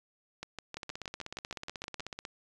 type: two click trains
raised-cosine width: 0.2 ms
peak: -22 / -22 dBFS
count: 25 / 11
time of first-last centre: 0.77-2.251 / 0.43-1.997 s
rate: 16.2 / 6.38 Hz
effects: resampled to 24000 Hz